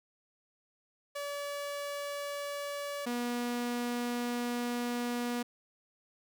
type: tone pair in turn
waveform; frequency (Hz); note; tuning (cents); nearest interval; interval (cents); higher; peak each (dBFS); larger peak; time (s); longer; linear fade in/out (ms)
sawtooth; 573 / 241.5; D5 / B3; -43 / -39; octave + minor third; 1496; first; -32 / -28; second; 1.15-3.06 / 3.06-5.43; second; 10
effects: none